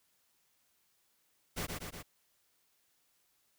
pink noise with echo, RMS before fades -37 dBFS, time 1.56-1.67 s, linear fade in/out 20 ms, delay 120 ms, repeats 3, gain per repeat -3 dB, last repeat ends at 2.03 s, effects white hiss -74 dBFS RMS until 3.58 s

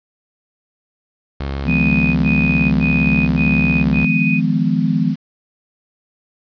sawtooth tone with vibrato, 69 Hz, C#2, 7 cents flat, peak -17 dBFS, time 1.4-4.05 s, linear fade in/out 5 ms, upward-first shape triangle, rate 7 Hz, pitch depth 14 cents each way
sine chord, F half-diminished seventh, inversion third, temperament just, 157.15 / 174.61 / 209.5 / 251.4 Hz, Eb3 / F3 / Ab3 / Cb4, +18 / 0 / +15 / +31 cents, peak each -19 dBFS, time 1.64-5.16 s, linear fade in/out 50 ms
sine tone bursts, 2489 Hz, D#7, in tune, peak -18 dBFS, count 5, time 1.67-4.412 s, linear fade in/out 50 ms, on 490 ms, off 73 ms
effects resampled to 11025 Hz + 7-bit

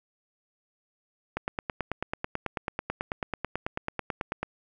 click train, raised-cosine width 0.5 ms, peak -14 dBFS, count 29, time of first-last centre 1.37-4.43 s, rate 9.15 Hz, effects none

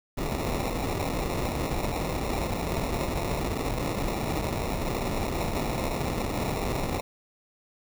pink noise with sample-and-hold, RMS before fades -29 dBFS, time 0.17-7.01 s, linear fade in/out 10 ms, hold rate 1575 Hz, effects none

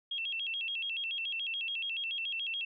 sine tone with vibrato, 2960 Hz, F#7, in tune, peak -33 dBFS, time 0.11-2.65 s, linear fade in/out 5 ms, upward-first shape square, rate 7 Hz, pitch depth 170 cents each way, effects none

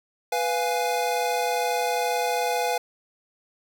square chord, F diminished, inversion second, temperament equal, 493.9 / 698.5 / 830.6 Hz, Cb5 / F5 / Ab5, 0 / 0 / 0 cents, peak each -28 dBFS, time 0.32-2.78 s, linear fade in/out 5 ms, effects none

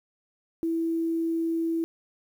sine tone with quantisation, 329.6 Hz, E4, in tune, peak -24 dBFS, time 0.63-1.84 s, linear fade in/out 0 ms, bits 9, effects none

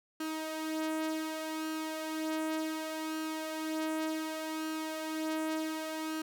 sawtooth tone with flanger, 315.2 Hz, D#4, 23 cents sharp, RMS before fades -36 dBFS, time 0.2-6.22 s, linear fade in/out 5 ms, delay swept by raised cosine 0.69 to 3.29 ms, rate 0.67 Hz, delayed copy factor +0.5, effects none

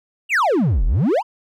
triangle exponential two-way sweep, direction down then up, 2966 to 35.04 to 1052 Hz, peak -12 dBFS, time 0.29-1.23 s, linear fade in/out 50 ms, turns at 0.85 s, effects none

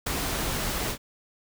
pink noise with ADSR envelope, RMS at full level -26 dBFS, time 0.06-0.98 s, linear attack 9 ms, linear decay 4 ms, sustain -3 dB, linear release 77 ms, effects none

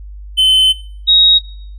triangle / sine tone pair in turn, 3056 / 3780 Hz, G7 / A#7, -45 / +23 cents, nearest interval major third, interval 368 cents, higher second, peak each -6 dBFS, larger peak neither, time 0.37-0.73 / 1.07-1.39 s, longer first, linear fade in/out 20 ms, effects noise-tail reverb RT60 0.6 s tail -18 dB re dry + added 50 Hz sine -28 dBFS peak until 1.78 s

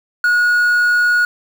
triangle tone with quantisation, 1451 Hz, F#6, 34 cents flat, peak -9 dBFS, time 0.24-1.25 s, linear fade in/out 2 ms, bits 6, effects none

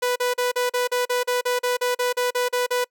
sawtooth tone bursts, 493.9 Hz, B4, in tune, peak -16 dBFS, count 16, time 0.02-2.845 s, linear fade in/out 10 ms, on 140 ms, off 39 ms, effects noise-tail reverb RT60 0.1 s tail -26 dB re dry

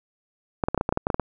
clicks, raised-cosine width 1 ms, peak -8 dBFS, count 12, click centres 0.638 / 0.685 / 0.746 / 0.777 / 0.811 / 0.891 / 0.925 / 0.974 / 1.069 / 1.102 / 1.144 / 1.197 s, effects none

